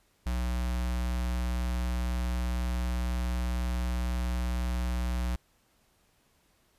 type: tone with notch filter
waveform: square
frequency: 61 Hz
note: B1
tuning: 21 cents flat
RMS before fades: -30 dBFS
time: 0.26-5.36 s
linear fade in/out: 5 ms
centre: 390 Hz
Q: 1.5
effects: pink hiss -68 dBFS RMS until 6.78 s + resampled to 32000 Hz